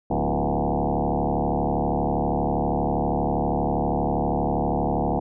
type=tone with frequency modulation; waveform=sine; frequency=270 Hz; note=C#4; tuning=45 cents flat; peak=-20 dBFS; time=0.1-5.2 s; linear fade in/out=10 ms; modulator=72.5 Hz; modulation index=7.9; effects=none